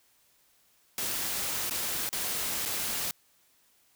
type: noise with dropouts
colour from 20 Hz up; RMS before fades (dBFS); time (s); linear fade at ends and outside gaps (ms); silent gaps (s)
white; -32; 0.98-3.11; 1; 1.697-1.709 / 2.091-2.128 / 2.653-2.658
effects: white hiss -66 dBFS RMS until 3.95 s